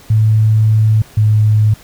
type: tone pair in turn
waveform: sine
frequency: 109 / 107.13 Hz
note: A2 / A2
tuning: -16 / -46 cents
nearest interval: unison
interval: 30 cents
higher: first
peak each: -7 dBFS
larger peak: neither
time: 0.1-1.02 / 1.17-1.74 s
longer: first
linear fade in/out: 5 ms
effects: pink hiss -41 dBFS RMS until 1.83 s